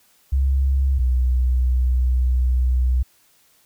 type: tone pair in turn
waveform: sine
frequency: 67.3 / 62.72 Hz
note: C2 / B1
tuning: +49 / +27 cents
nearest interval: minor second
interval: 122 cents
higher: first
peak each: -15 dBFS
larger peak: neither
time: 0.32-0.99 / 0.99-3.03 s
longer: second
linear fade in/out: 10 ms
effects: white hiss -58 dBFS RMS until 3.65 s